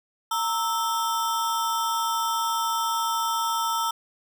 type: ring-modulated tone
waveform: square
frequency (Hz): 1116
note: C#6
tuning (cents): +11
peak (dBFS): -21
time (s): 0.31-3.91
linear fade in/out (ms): 5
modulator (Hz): 197
effects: none